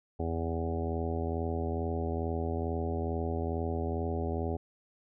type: harmonic tone with a mistuned harmonic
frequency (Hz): 82.3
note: E2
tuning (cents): -2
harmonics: 1 / 2 / 3 / 4 / 5 / 6 / 7 / 8 / 9 / 10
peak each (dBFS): -33 / -42 / -38 / -41 / -37 / -46 / -42 / -50 / -41 / -50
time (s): 0.19-4.57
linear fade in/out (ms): 10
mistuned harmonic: 1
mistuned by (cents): +19
effects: none